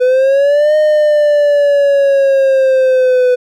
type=linear two-way sweep; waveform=triangle; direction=up then down; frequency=496.7 to 614 to 496.7 Hz; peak=-5 dBFS; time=0-3.36 s; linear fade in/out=20 ms; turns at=0.76 s; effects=none